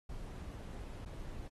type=noise with dropouts; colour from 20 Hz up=brown; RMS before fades=-45 dBFS; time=0.09-1.48 s; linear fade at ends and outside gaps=5 ms; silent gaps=1.05-1.058 s; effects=AAC 32 kbps